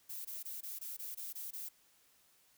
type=noise bursts; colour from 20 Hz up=violet; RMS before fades=-44 dBFS; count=9; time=0.09-1.69 s; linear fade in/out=10 ms; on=160 ms; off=20 ms; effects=white hiss -69 dBFS RMS until 2.57 s